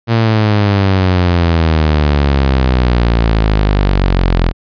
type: exponential sweep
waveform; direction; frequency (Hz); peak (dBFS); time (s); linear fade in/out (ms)
sawtooth; down; 116.54 to 41.84; -5; 0.07-4.53; 50
effects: resampled to 11025 Hz